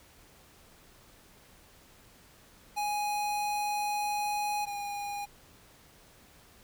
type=tone pair in turn; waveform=square; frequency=830.6 / 816.3 Hz; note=G#5 / G#5; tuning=0 / -30 cents; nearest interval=unison; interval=30 cents; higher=first; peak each=-30 / -35 dBFS; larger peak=first; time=2.76-4.66 / 4.66-5.26 s; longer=first; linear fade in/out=20 ms; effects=pink hiss -58 dBFS RMS until 6.63 s